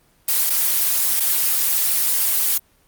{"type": "noise with dropouts", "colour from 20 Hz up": "blue", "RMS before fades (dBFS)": -18, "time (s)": [0.28, 2.58], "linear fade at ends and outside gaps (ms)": 5, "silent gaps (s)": [[0.496, 0.501], [1.199, 1.203]], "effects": ["pink hiss -58 dBFS RMS until 2.87 s", "Opus 24 kbps"]}